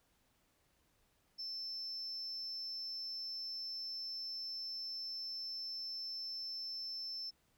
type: tone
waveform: sine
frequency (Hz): 5310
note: E8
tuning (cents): +12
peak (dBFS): -39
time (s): 1.38-7.31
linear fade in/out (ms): 20
effects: tanh soft clip ceiling -38 dBFS + pink hiss -75 dBFS RMS until 7.57 s